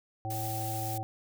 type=harmonic tone; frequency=110 Hz; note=A2; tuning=in tune; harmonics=1 / 3 / 5 / 7; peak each=-35 / -43 / -45 / -36 dBFS; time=0.25-1.03 s; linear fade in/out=0 ms
type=noise; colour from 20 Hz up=blue; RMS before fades=-40 dBFS; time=0.3-0.98 s; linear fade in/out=5 ms
effects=none